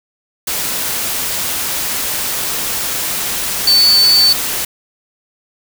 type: tone in noise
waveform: sine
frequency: 4502 Hz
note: C#8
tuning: 26 cents sharp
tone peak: -7 dBFS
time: 3.67-4.33 s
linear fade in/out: 5 ms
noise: white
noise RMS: -19 dBFS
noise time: 0.47-4.65 s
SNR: +9 dB
effects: none